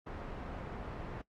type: low-pass noise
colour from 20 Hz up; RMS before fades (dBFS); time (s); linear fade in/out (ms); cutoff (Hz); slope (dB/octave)
pink; -43; 0.06-1.22; 10; 1300; 12
effects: noise-tail reverb RT60 0.1 s tail -20 dB re dry + AAC 64 kbps